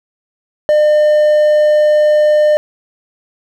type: tone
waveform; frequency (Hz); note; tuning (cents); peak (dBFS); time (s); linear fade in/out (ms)
triangle; 603; D5; +46; -5; 0.69-2.57; 0
effects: none